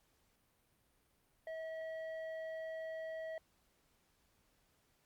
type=tone with low-pass filter; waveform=square; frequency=643 Hz; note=E5; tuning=43 cents flat; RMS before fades=-44 dBFS; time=1.47-3.38 s; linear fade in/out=2 ms; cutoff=1600 Hz; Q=1.5; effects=pink hiss -75 dBFS RMS until 5.05 s + Opus 48 kbps